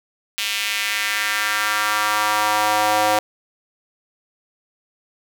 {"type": "tone with high-pass filter sweep", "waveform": "square", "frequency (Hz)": 106, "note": "G#2", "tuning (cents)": 36, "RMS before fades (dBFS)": -20, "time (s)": [0.38, 3.19], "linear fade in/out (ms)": 0, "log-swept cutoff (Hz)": [2800, 650], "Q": 2, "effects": []}